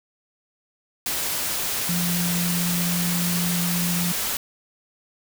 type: tone in noise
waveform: sine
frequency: 174.61 Hz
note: F3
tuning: in tune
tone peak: -23 dBFS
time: 1.89-4.12 s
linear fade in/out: 2 ms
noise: white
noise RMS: -26 dBFS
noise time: 1.06-4.37 s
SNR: 0 dB
effects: none